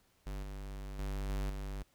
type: tone with level steps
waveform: square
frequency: 49.1 Hz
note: G1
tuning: 4 cents sharp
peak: -39 / -42 / -36 / -34 / -39 dBFS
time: 0.26-1.83 s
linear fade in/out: 10 ms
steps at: 0.43 / 0.99 / 1.29 / 1.5 s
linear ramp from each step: 2 ms
effects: pink hiss -71 dBFS RMS until 1.94 s